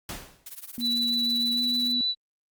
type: noise with exponential decay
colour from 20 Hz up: pink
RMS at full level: -32 dBFS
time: 0.09-0.5 s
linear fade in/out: 2 ms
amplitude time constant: 89 ms
type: noise with tremolo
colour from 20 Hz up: blue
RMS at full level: -37 dBFS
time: 0.46-1.92 s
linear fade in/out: 5 ms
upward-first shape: triangle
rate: 18 Hz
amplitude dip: 95%
type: tone with pitch glide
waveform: sine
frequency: 238.7 to 244.3 Hz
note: A#3 to B3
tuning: +41 to -19 cents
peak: -30 dBFS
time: 0.78-2.01 s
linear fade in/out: 0 ms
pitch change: +40 cents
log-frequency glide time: 1.52-1.61 s
type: tone with vibrato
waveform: sine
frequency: 3959 Hz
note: B7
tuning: 3 cents sharp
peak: -23 dBFS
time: 0.8-2.15 s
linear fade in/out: 50 ms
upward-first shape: sine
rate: 6.5 Hz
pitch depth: 10 cents each way
effects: Opus 48 kbps